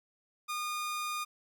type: tone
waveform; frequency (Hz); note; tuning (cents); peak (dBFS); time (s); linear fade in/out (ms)
sawtooth; 1220; D#6; -34; -30; 0.48-1.25; 20
effects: none